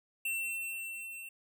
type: tone with level ramp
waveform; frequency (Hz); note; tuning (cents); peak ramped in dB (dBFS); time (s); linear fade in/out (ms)
square; 2701; E7; +42; -32 to -44; 0.25-1.29; 5
effects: none